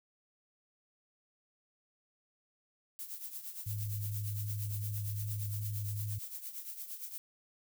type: noise with tremolo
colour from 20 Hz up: violet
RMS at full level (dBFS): -41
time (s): 2.99-7.18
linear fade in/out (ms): 0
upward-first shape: triangle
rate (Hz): 8.7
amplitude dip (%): 75
type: tone with vibrato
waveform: sine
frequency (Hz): 103.83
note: G#2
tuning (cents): 0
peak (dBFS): -35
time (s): 3.66-6.19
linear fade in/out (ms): 10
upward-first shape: sine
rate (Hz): 2.6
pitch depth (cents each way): 11
effects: none